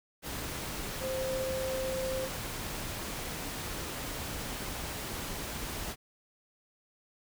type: tone in noise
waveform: sine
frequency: 524 Hz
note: C5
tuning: 2 cents sharp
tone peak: -32 dBFS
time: 1-2.29 s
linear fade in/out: 50 ms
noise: pink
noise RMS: -38 dBFS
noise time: 0.22-5.96 s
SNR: +3 dB
effects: none